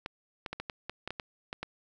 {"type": "clicks", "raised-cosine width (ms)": 0.3, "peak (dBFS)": -20, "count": 11, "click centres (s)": [0.061, 0.462, 0.53, 0.6, 0.698, 0.896, 1.076, 1.106, 1.198, 1.529, 1.63], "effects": []}